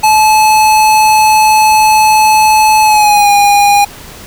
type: tone with pitch glide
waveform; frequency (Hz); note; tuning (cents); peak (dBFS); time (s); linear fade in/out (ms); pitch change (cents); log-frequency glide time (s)
square; 863 to 814.6; A5 to G#5; -34 to -34; -5; 0.03-3.85; 10; -100; 2.83-3.3
effects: pink hiss -31 dBFS RMS until 4.26 s